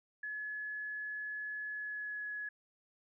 sine tone with pitch glide, 1703 to 1689.3 Hz, G#6 to G#6, +43 to +29 cents, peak -38 dBFS, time 0.23-2.49 s, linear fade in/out 5 ms, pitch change -14 cents, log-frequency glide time 1.68-2.27 s, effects none

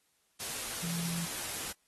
sine tone in noise, 170 Hz, F3, 46 cents flat, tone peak -36 dBFS, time 0.82-1.26 s, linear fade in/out 20 ms, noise white, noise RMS -38 dBFS, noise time 0.39-1.73 s, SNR -1 dB, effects white hiss -73 dBFS RMS until 1.87 s + AAC 32 kbps

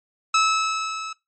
sawtooth tone with level ramp, 1300 Hz, E6, 24 cents flat, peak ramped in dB -11 to -27 dBFS, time 0.34-1.13 s, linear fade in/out 5 ms, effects noise-tail reverb RT60 0.2 s tail -21 dB re dry + MP3 32 kbps

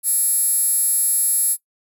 15% pulse tone with high-pass filter, 460 Hz, A#4, 23 cents flat, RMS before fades -19 dBFS, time 0.03-1.57 s, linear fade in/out 50 ms, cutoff 11000 Hz, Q 5.4, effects noise-tail reverb RT60 0.1 s tail -17 dB re dry

